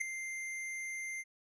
square tone with ADSR envelope, 2093 Hz, C7, in tune, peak -29 dBFS, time 0-1.24 s, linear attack 15 ms, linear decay 3 ms, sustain -10 dB, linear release 37 ms, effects resampled to 24000 Hz

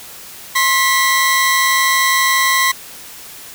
sawtooth tone pair together, 1063.6 / 1962 Hz, C6 / B6, +28 / -12 cents, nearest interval major seventh, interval 1060 cents, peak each -11 dBFS, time 0.55-2.72 s, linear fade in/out 10 ms, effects white hiss -35 dBFS RMS until 3.54 s

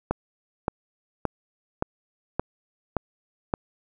click train, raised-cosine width 1 ms, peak -9 dBFS, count 7, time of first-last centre 0.11-3.539 s, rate 1.75 Hz, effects none

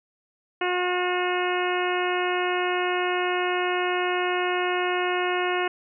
harmonic tone with a mistuned harmonic, 360 Hz, F#4, 47 cents flat, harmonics 1 / 2 / 3 / 4 / 5 / 6 / 7 / 8, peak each -26 / -29 / -31 / -32 / -33 / -34 / -34 / -35 dBFS, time 0.61-5.68 s, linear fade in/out 5 ms, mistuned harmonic 7, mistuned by +19 cents, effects none

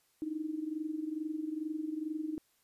sine tone with amplitude modulation, 311.1 Hz, D#4, in tune, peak -31 dBFS, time 0.22-2.38 s, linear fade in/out 0 ms, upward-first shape sine, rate 22.3 Hz, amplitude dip 75%, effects white hiss -72 dBFS RMS until 2.63 s + resampled to 32000 Hz

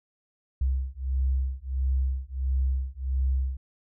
sine beating tone pair, 65 / 66.5 Hz, C2 / C2, -11 / +29 cents, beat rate 1.5 Hz, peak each -27 dBFS, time 0.61-3.57 s, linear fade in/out 5 ms, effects none

